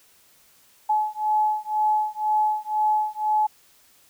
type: beating tone pair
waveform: sine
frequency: 853 / 855 Hz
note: G#5 / A5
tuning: +46 / -50 cents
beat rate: 2 Hz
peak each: -23 dBFS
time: 0.89-3.47 s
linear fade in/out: 10 ms
effects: white hiss -57 dBFS RMS until 4.09 s